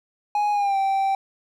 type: tone with pitch glide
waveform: triangle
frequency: 830.6 to 779.5 Hz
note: G#5 to G5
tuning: 0 to -10 cents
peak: -17 dBFS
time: 0.35-1.15 s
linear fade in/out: 2 ms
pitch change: -110 cents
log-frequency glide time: 0.52-0.77 s
effects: none